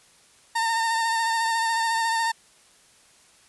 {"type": "tone with vibrato", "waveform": "30% pulse", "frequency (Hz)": 910, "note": "A#5", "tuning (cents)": -42, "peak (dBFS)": -19, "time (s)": [0.55, 2.32], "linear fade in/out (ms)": 10, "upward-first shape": "sine", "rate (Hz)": 14, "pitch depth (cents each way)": 27, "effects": ["white hiss -56 dBFS RMS until 3.48 s", "resampled to 24000 Hz"]}